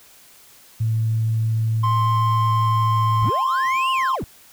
sine tone with pitch glide, 111.7 to 110.42 Hz, A2 to A2, +27 to +7 cents, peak -17 dBFS, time 0.8-3.3 s, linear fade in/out 10 ms, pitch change -20 cents, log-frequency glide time 2.1-3.13 s
triangle tone, 1051 Hz, C6, 7 cents sharp, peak -16 dBFS, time 1.83-4.16 s, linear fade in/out 10 ms
triangle linear two-way sweep, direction up then down, 38.89 to 2960 to 38.89 Hz, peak -22 dBFS, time 3.22-4.24 s, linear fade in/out 0 ms, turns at 3.91 s
effects tanh soft clip ceiling -9 dBFS + white hiss -49 dBFS RMS until 4.52 s

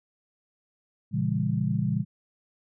sine chord, A# diminished seventh, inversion none, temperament just, 116.54 / 139.85 / 167.82 / 201.4 Hz, A#2 / C#3 / E3 / G3, 0 / +16 / +31 / +47 cents, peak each -29 dBFS, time 1.11-2.05 s, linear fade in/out 50 ms, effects none

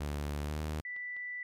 sawtooth tone with pitch glide, 73.1 to 76.78 Hz, D2 to D#2, -7 to -22 cents, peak -30 dBFS, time 0-0.81 s, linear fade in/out 10 ms, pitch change +85 cents, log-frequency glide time 0.41-0.6 s
sine tone, 1976 Hz, B6, in tune, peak -37 dBFS, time 0.85-1.43 s, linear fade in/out 2 ms
clicks, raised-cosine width 0.3 ms, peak -40 / -41 dBFS, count 2, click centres 0.964 / 1.166 s
effects MP3 96 kbps

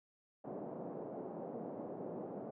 white band-pass noise, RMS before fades -45 dBFS, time 0.44-2.51 s, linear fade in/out 10 ms, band 160 to 640 Hz, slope 24 dB/octave, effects none

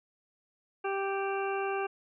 harmonic tone, 392 Hz, G4, in tune, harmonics 1 / 2 / 3 / 4 / 6 / 7, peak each -32 / -35 / -39 / -40 / -44 / -43 dBFS, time 0.84-1.87 s, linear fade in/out 10 ms, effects none

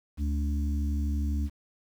harmonic tone, 72.3 Hz, D2, 27 cents flat, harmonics 1 / 3 / 4, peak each -26 / -36 / -38 dBFS, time 0.17-1.5 s, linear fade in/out 50 ms, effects 9-bit

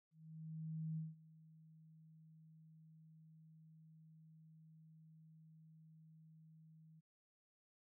sine tone with ADSR envelope, 158.9 Hz, D#3, 37 cents sharp, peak -40 dBFS, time 0.11-7.01 s, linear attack 860 ms, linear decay 180 ms, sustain -21 dB, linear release 19 ms, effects none

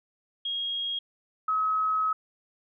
sine tone pair in turn, 3271 / 1279.1 Hz, G#7 / D#6, -27 / +47 cents, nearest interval octave + major third, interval 1626 cents, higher first, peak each -28 / -23 dBFS, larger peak second, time 0.45-0.99 / 1.48-2.13 s, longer second, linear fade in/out 5 ms, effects none

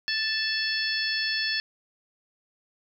harmonic tone with a mistuned harmonic, 880 Hz, A5, in tune, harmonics 2 / 3 / 4 / 5 / 6, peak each -29 / -34 / -35 / -30 / -32 dBFS, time 0.08-1.6 s, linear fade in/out 0 ms, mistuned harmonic 4, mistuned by -61 cents, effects 10-bit

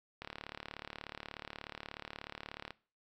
click train, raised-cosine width 0.3 ms, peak -26 dBFS, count 92, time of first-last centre 0.22-2.706 s, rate 36.6 Hz, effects noise-tail reverb RT60 0.4 s tail -21 dB re dry

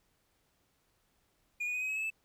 triangle tone with pitch steps, 2433 / 2464 / 2496 / 2528 / 2560 / 2593 / 2626 Hz, D#7 / D#7 / D#7 / D#7 / D#7 / E7 / E7, -39 / -17 / +5 / +27 / +49 / -29 / -7 cents, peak -31 dBFS, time 1.6-2.104 s, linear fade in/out 10 ms, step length 72 ms, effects pink hiss -74 dBFS RMS until 2.24 s

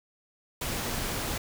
pink noise, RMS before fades -32 dBFS, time 0.61-1.38 s, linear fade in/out 5 ms, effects none

